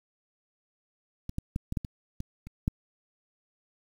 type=clicks; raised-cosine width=5 ms; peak=-23 / -18 / -17 / -19 / -16 / -24 / -22 / -30 / -13 dBFS; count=9; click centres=1.294 / 1.384 / 1.561 / 1.724 / 1.772 / 1.848 / 2.204 / 2.47 / 2.679 s; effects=8-bit